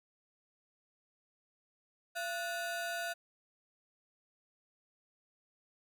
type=ring-modulated tone; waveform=40% pulse; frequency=1076 Hz; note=C6; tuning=48 cents sharp; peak=-32 dBFS; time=2.15-3.14 s; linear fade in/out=20 ms; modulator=393 Hz; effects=none